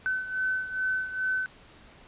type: beating tone pair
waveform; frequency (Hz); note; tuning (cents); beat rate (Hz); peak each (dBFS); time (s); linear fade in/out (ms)
sine; 1518 / 1520.4; F#6 / F#6; +44 / +47; 2.4; -28 / -33; 0.06-1.46; 0
effects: pink hiss -53 dBFS RMS until 2.07 s + resampled to 8000 Hz